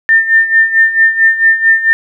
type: tone with tremolo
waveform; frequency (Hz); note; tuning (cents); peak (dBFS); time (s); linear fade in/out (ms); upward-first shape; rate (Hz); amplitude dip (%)
sine; 1802; A6; +41; -3; 0.09-1.93; 0; sine; 4.5; 75
effects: none